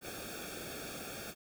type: noise with comb filter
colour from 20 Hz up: pink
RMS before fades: -44 dBFS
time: 0.01-1.35 s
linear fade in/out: 50 ms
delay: 1 ms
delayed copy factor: -0.9
effects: none